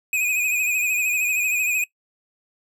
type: tone with vibrato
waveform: square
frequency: 2489 Hz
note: D#7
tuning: in tune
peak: -20 dBFS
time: 0.13-1.84 s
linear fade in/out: 2 ms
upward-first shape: sine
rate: 13 Hz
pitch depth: 51 cents each way
effects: noise-tail reverb RT60 0.1 s tail -20 dB re dry